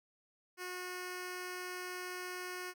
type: tone with notch filter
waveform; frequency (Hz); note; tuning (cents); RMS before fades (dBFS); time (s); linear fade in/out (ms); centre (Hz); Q
10% pulse; 363; F#4; -33; -43; 0.57-2.74; 50; 810; 2
effects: none